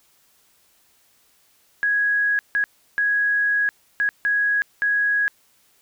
sine tone bursts at uneven times, 1661.2 Hz, G#6, in tune, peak -17 dBFS, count 6, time 1.83-2.39 / 2.55-2.64 / 2.98-3.69 / 4-4.09 / 4.25-4.62 / 4.82-5.28 s, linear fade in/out 0 ms, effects white hiss -60 dBFS RMS until 5.81 s

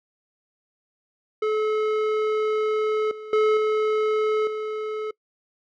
square tone with level steps, 430.7 Hz, A4, 37 cents flat, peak -21 / -35 / -17 / -20 / -27 dBFS, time 1.42-5.11 s, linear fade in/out 5 ms, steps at 3.11 / 3.33 / 3.57 / 4.47 s, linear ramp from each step 2 ms, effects noise-tail reverb RT60 0.1 s tail -24 dB re dry + low-pass 2000 Hz 12 dB/octave

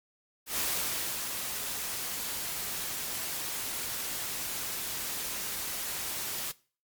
white noise with ADSR envelope, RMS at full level -30 dBFS, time 0.46-6.52 s, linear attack 110 ms, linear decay 630 ms, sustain -5 dB, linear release 11 ms, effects noise-tail reverb RT60 0.4 s tail -21 dB re dry + MP3 96 kbps

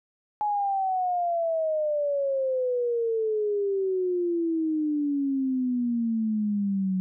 sine exponential sweep, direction down, 845 to 185 Hz, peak -23 dBFS, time 0.41-7 s, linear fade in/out 0 ms, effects none

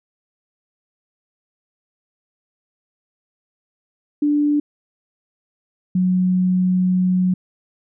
sine tone pair in turn, 293.7 / 183.34 Hz, D4 / F#3, 0 / -16 cents, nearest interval minor sixth, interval 816 cents, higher first, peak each -14 dBFS, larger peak neither, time 4.22-4.6 / 5.95-7.34 s, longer second, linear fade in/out 5 ms, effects none

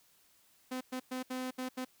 sawtooth tone bursts at uneven times, 255.9 Hz, C4, 38 cents flat, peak -32 dBFS, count 6, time 0.71-0.81 / 0.92-1 / 1.11-1.23 / 1.3-1.51 / 1.58-1.69 / 1.77-1.85 s, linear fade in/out 10 ms, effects white hiss -67 dBFS RMS until 2 s

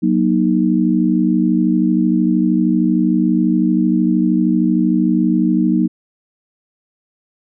sine chord, D# minor, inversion first, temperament equal with one note detuned, 185 / 237.8 / 311.1 Hz, F#3 / A#3 / D#4, 0 / +35 / 0 cents, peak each -16 dBFS, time 0.02-5.88 s, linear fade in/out 20 ms, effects none

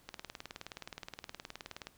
click train, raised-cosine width 0.2 ms, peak -25 dBFS, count 35, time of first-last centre 0.09-1.87 s, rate 19.1 Hz, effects pink hiss -65 dBFS RMS until 1.97 s

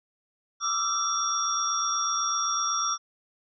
sine tone cluster, 1166 / 1275 / 1343 / 3501 / 5630 Hz, D6 / D#6 / E6 / A7 / F8, -13 / +42 / +32 / -9 / +13 cents, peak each -32 / -37 / -29 / -35 / -28 dBFS, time 0.6-2.98 s, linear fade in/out 50 ms, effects none

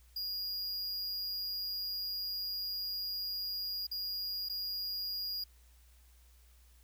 square tone with dropouts, 4855 Hz, D#8, 43 cents flat, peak -36 dBFS, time 0.16-5.44 s, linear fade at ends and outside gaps 5 ms, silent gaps 3.869-3.913 / 4.488-4.496 s, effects added 60 Hz sine -59 dBFS peak until 6.83 s + white hiss -68 dBFS RMS until 6.83 s

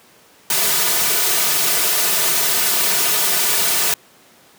white noise with comb filter, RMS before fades -17 dBFS, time 0.5-3.94 s, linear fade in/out 2 ms, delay 3.7 ms, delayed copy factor -0.9, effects pink hiss -49 dBFS RMS until 4.58 s + high-pass 200 Hz 12 dB/octave

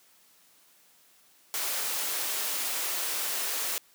white high-pass noise, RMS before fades -31 dBFS, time 1.54-3.78 s, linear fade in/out 0 ms, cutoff 390 Hz, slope 12 dB/octave, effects white hiss -61 dBFS RMS until 3.94 s + high-pass 150 Hz 12 dB/octave

